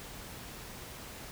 silence, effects pink hiss -46 dBFS RMS until 1.31 s

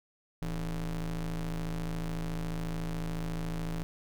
square ring-modulated tone, 69.3 Hz, C#2, in tune, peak -30 dBFS, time 0.42-3.83 s, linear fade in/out 0 ms, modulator 96.3 Hz, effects none

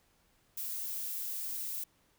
violet noise, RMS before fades -38 dBFS, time 0.57-1.84 s, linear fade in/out 5 ms, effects pink hiss -70 dBFS RMS until 2.18 s

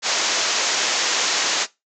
white low-pass noise, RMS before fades -21 dBFS, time 0.02-1.67 s, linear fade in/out 50 ms, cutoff 7200 Hz, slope 96 dB/octave, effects noise-tail reverb RT60 0.2 s tail -19 dB re dry + high-pass 400 Hz 12 dB/octave

